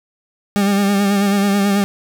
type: tone with vibrato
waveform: 40% pulse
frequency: 200.2 Hz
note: G3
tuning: 37 cents sharp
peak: -12 dBFS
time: 0.56-1.84 s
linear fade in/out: 0 ms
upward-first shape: sine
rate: 9.2 Hz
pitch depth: 38 cents each way
effects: none